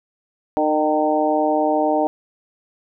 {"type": "harmonic tone with a mistuned harmonic", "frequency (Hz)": 152.6, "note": "D#3", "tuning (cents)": -33, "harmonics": [2, 3, 4, 5, 6], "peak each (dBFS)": [-21, -25, -20, -21, -26], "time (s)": [0.57, 2.07], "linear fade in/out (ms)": 0, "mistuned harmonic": 5, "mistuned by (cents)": 25, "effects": []}